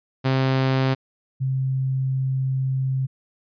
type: tone pair in turn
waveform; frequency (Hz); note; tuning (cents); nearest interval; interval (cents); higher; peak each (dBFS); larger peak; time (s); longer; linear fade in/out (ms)
sawtooth / sine; 132.3 / 132.3; C3 / C3; +20 / +20; unison; 0; neither; -14 / -20; first; 0.24-0.95 / 1.4-3.07; second; 20
effects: resampled to 11025 Hz